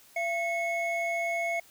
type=tone pair together; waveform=triangle; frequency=679 / 2192 Hz; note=F5 / C#7; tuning=-49 / -20 cents; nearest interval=octave + minor sixth; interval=2029 cents; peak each=-28 / -29 dBFS; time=0.16-1.6 s; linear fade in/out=5 ms; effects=white hiss -57 dBFS RMS until 1.7 s